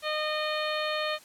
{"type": "harmonic tone", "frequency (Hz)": 612, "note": "D#5", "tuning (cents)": -29, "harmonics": [1, 2, 3, 4, 5, 6, 7], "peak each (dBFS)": [-31, -34, -36, -37, -38, -39, -39], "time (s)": [0.02, 1.19], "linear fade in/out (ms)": 50, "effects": ["white hiss -54 dBFS RMS until 1.24 s", "low-pass 12000 Hz 12 dB/octave"]}